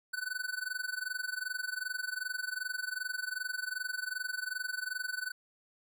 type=tone with amplitude modulation; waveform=square; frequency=1500 Hz; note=F#6; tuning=23 cents sharp; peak=-32 dBFS; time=0.13-5.32 s; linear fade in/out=10 ms; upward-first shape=sine; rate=22.6 Hz; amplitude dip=90%; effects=none